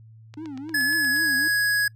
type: click train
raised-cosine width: 0.2 ms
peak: -26 dBFS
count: 8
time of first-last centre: 0.34-1.164 s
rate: 8.49 Hz
type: tone with vibrato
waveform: triangle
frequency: 290 Hz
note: D4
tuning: 22 cents flat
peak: -30 dBFS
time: 0.37-1.48 s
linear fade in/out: 5 ms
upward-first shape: triangle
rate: 3.8 Hz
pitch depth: 230 cents each way
type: tone with pitch glide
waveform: square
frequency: 1706 to 1667 Hz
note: G#6 to G#6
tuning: +46 to +6 cents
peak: -20 dBFS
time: 0.74-1.88 s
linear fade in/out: 5 ms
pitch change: -40 cents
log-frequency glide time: 0.96-1.27 s
effects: noise-tail reverb RT60 0.1 s tail -26 dB re dry + added 111 Hz sine -45 dBFS peak until 1.95 s